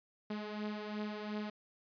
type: beating tone pair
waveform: sawtooth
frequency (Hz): 210 / 212.8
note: G#3 / G#3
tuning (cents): +19 / +42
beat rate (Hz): 2.8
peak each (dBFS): -36 / -40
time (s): 0.3-1.5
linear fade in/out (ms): 5
effects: resampled to 11025 Hz